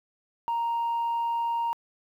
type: tone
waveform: sine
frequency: 932.3 Hz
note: A#5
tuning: in tune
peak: -23 dBFS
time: 0.48-1.73 s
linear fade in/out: 0 ms
effects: tanh soft clip ceiling -23 dBFS + 10-bit